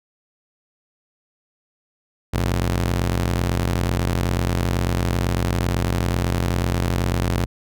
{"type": "ring-modulated tone", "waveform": "sawtooth", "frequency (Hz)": 88, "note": "F2", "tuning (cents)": 14, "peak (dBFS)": -12, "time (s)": [2.33, 7.46], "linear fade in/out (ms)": 10, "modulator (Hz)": 25.1, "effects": []}